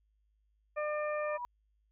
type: harmonic tone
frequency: 600 Hz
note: D5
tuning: 37 cents sharp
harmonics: 1 / 2 / 3 / 4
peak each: -33 / -39 / -43 / -45 dBFS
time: 0.76-1.38 s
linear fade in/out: 20 ms
type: tone with exponential growth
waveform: sine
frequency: 972 Hz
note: B5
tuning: 28 cents flat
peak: -34 dBFS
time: 1.07-1.45 s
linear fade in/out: 0 ms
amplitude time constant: 81 ms
effects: added 52 Hz sine -70 dBFS peak until 1.91 s